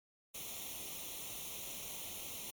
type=noise with comb filter; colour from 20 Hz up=white; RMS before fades=-45 dBFS; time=0.34-2.51 s; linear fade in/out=10 ms; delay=0.31 ms; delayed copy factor=+0.8; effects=MP3 96 kbps